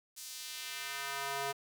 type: tone with high-pass filter sweep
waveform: square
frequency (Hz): 139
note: C#3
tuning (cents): +5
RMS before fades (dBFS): -40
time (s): 0.16-1.53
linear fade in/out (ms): 20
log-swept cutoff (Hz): 6400 to 580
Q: 1
effects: 10-bit